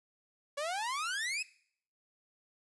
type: exponential sweep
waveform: sawtooth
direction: up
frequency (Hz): 555 to 2637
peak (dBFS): -30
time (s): 0.57-1.43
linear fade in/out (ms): 10
effects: noise-tail reverb RT60 0.6 s tail -20 dB re dry + resampled to 24000 Hz